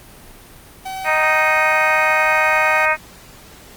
45% pulse tone, 762 Hz, G5, 49 cents flat, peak -25 dBFS, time 0.85-2.86 s, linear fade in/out 10 ms
harmonic tone, 311.1 Hz, D#4, in tune, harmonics 2 / 3 / 4 / 5 / 6 / 7 / 8, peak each -21 / -21 / -21 / -21 / -21 / -21 / -21 dBFS, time 1.04-2.97 s, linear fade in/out 50 ms
effects pink hiss -42 dBFS RMS until 3.76 s + Opus 32 kbps

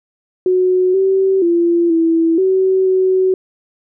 sine tone with pitch steps, 367.8 / 383.8 / 341.8 / 329 / 378.2 / 374.8 Hz, F#4 / G4 / F4 / E4 / F#4 / F#4, -10 / -37 / -37 / -3 / +38 / +22 cents, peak -10 dBFS, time 0.46-3.34 s, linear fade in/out 2 ms, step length 480 ms, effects none

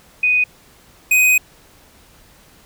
sine / square tone pair in turn, 2489 / 2503 Hz, D#7 / D#7, 0 / +10 cents, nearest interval unison, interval 10 cents, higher second, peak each -12 / -11 dBFS, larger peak second, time 0.23-0.44 / 1.11-1.38 s, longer second, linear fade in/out 5 ms, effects pink hiss -49 dBFS RMS until 2.65 s

